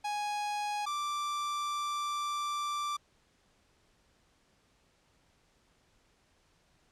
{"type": "tone pair in turn", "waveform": "45% pulse", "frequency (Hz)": [830.6, 1174.6], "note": ["G#5", "D6"], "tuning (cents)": [0, 0], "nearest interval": "tritone", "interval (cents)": 600, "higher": "second", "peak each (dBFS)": [-32, -32], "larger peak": "neither", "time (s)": [[0.04, 0.86], [0.86, 2.97]], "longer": "second", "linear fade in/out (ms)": 10, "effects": ["pink hiss -69 dBFS RMS until 6.91 s", "low-pass 8000 Hz 12 dB/octave"]}